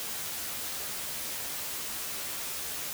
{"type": "noise with comb filter", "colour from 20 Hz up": "white", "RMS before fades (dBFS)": -36, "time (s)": [0, 2.93], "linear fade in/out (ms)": 0, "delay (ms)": 13, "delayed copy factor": 0.6, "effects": []}